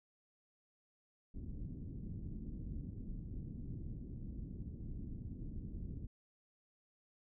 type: low-pass noise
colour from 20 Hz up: pink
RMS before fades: -45 dBFS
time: 1.34-6.07 s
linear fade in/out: 10 ms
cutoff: 270 Hz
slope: 24 dB/octave
effects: none